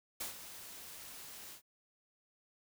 white noise with ADSR envelope, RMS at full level -39 dBFS, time 0.2-1.62 s, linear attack 9 ms, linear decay 120 ms, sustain -11 dB, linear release 97 ms, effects none

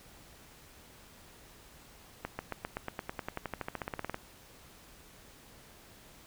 accelerating click train, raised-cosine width 0.5 ms, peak -20 dBFS, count 23, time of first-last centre 2.25-4.144 s, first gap 140 ms, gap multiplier 0.95, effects pink hiss -56 dBFS RMS until 6.26 s

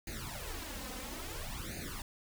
pink noise with flanger, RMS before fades -42 dBFS, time 0.07-2.02 s, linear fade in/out 2 ms, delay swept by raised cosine 0.45 to 3.95 ms, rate 0.59 Hz, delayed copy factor +1, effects none

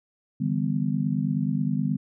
sine chord, E minor seventh, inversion third, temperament just, 148.33 / 164.81 / 197.78 / 247.2 Hz, D3 / E3 / G3 / B3, +18 / 0 / +16 / +2 cents, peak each -27 / -32 / -27 / -28 dBFS, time 0.4-1.97 s, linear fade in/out 10 ms, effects none

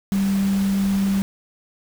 sine tone in noise, 196 Hz, G3, in tune, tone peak -17 dBFS, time 0.12-1.22 s, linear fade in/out 0 ms, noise pink, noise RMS -34 dBFS, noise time 0.12-1.22 s, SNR +14 dB, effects none

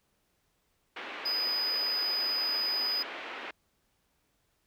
white band-pass noise, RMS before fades -41 dBFS, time 0.96-3.51 s, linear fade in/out 5 ms, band 280 to 2800 Hz, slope 24 dB/octave
triangle tone, 4978 Hz, D#8, in tune, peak -27 dBFS, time 1.25-3.03 s, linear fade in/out 10 ms
effects pink hiss -74 dBFS RMS until 4.66 s

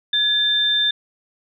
sine tone pair together, 1692 / 3580 Hz, G#6 / A7, +32 / +29 cents, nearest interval octave + minor second, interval 1297 cents, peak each -24 / -16 dBFS, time 0.13-0.91 s, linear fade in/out 5 ms, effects none

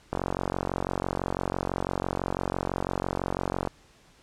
click train, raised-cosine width 1 ms, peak -13 dBFS, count 164, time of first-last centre 0.13-3.673 s, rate 46 Hz, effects pink hiss -58 dBFS RMS until 4.22 s + low-pass 8000 Hz 12 dB/octave

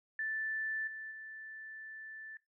sine tone with level steps, 1760 Hz, A6, in tune, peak -34 / -42 / -45 dBFS, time 0.19-2.37 s, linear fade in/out 2 ms, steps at 0.87 / 1.11 s, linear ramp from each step 5 ms, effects noise-tail reverb RT60 0.2 s tail -20 dB re dry

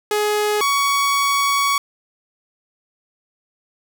sawtooth tone pair in turn, 419.6 / 1122.2 Hz, G#4 / C#6, +18 / +21 cents, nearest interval octave + perfect fourth, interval 1703 cents, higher second, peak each -13 / -12 dBFS, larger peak second, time 0.11-0.61 / 0.61-1.78 s, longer second, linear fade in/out 2 ms, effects none

